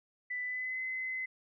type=tone with pitch glide; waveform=sine; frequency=1989 to 2041 Hz; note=B6 to C7; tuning=+12 to -44 cents; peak=-34 dBFS; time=0.3-1.26 s; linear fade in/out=10 ms; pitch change=+44 cents; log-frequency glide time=0.43-0.81 s; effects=none